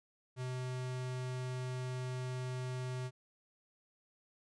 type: tone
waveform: square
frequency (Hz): 127.3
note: C3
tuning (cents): -47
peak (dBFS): -38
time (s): 0.36-3.11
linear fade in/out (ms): 50
effects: resampled to 22050 Hz